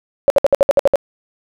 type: tone bursts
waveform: sine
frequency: 560 Hz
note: C#5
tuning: 18 cents sharp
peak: -6 dBFS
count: 9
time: 0.28-0.957 s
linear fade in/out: 0 ms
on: 21 ms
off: 61 ms
effects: none